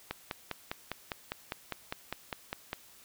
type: click train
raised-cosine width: 0.3 ms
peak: -18 dBFS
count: 14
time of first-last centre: 0.11-2.731 s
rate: 4.96 Hz
effects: white hiss -57 dBFS RMS until 3.04 s